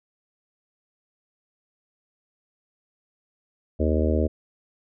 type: harmonic tone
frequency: 77.78 Hz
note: D#2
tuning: in tune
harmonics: 1 / 3 / 4 / 5 / 6 / 7 / 8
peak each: -22 / -27 / -28 / -29 / -30 / -30 / -31 dBFS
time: 3.79-4.28 s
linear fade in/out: 20 ms
effects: none